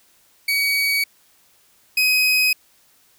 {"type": "tone pair in turn", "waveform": "30% pulse", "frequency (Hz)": [2259, 2520], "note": ["C#7", "D#7"], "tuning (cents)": [32, 21], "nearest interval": "major second", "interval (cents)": 189, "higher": "second", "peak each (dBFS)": [-15, -12], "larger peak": "second", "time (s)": [[0.48, 1.04], [1.97, 2.53]], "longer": "neither", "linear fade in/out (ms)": 5, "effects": ["white hiss -57 dBFS RMS until 3.18 s"]}